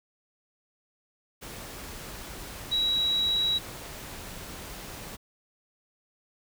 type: tone in noise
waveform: sine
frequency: 3879 Hz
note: B7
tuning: 32 cents flat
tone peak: -23 dBFS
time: 2.71-3.59 s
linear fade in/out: 20 ms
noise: pink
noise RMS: -41 dBFS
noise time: 1.41-5.17 s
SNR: +15 dB
effects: none